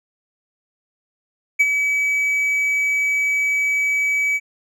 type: tone with ADSR envelope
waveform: triangle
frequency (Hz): 2284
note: D7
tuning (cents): -49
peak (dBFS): -8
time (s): 1.59-4.4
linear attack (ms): 16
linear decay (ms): 39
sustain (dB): -7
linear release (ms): 43
effects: none